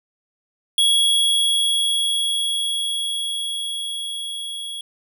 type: tone with level ramp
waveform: square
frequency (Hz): 3332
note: G#7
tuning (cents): +5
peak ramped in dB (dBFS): -14 to -29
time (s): 0.78-4.81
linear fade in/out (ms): 2
effects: none